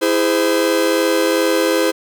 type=chord; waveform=45% pulse; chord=E augmented; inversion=none; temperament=just; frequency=329.6 / 412 / 515 Hz; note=E4 / G#4 / B#4; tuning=0 / -14 / -28 cents; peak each=-18 / -20 / -17 dBFS; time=0.01-1.92 s; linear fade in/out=20 ms; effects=none